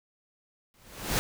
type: noise with exponential growth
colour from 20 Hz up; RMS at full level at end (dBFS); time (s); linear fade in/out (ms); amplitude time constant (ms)
pink; -24; 0.74-1.19; 0; 96
effects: none